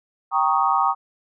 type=chord; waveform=sine; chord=Eb dominant seventh; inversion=first; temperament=equal; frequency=784 / 932.3 / 1108.7 / 1244.5 Hz; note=G5 / Bb5 / Db6 / Eb6; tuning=0 / 0 / 0 / 0 cents; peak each=-22 dBFS; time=0.31-0.95 s; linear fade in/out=50 ms; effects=none